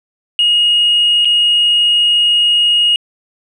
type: tone with dropouts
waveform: sine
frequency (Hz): 2873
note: F7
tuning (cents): +48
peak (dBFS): -7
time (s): 0.39-2.96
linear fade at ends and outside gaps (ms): 1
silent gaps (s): 1.248-1.254
effects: tanh soft clip ceiling -5 dBFS